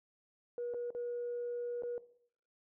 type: tone with dropouts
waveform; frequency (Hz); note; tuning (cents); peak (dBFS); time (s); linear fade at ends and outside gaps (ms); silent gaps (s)
sine; 481.5; B4; -44; -35; 0.58-1.98; 1; 0.738-0.744 / 0.905-0.949 / 1.823-1.834
effects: noise-tail reverb RT60 0.6 s tail -17 dB re dry + tanh soft clip ceiling -32 dBFS